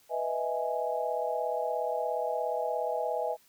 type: chord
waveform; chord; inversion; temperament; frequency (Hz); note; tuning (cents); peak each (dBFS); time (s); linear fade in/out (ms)
sine; E major seventh; second; equal; 493.9 / 622.3 / 659.3 / 830.6; B4 / D#5 / E5 / G#5; 0 / 0 / 0 / 0; -34; 0.09-3.37; 50
effects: white hiss -63 dBFS RMS until 3.48 s